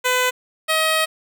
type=tone pair in turn; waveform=10% pulse; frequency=503 / 633.7 Hz; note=B4 / D#5; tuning=+32 / +32 cents; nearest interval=major third; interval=400 cents; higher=second; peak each=-8 dBFS; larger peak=neither; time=0.04-0.31 / 0.68-1.06 s; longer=second; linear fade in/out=20 ms; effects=none